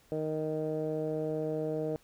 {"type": "tone with low-pass filter", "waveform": "15% pulse", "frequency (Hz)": 155.56, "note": "D#3", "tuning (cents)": 0, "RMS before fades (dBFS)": -33, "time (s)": [0.12, 1.96], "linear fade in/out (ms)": 0, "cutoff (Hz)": 550, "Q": 3.3, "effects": ["pink hiss -64 dBFS RMS until 2.03 s"]}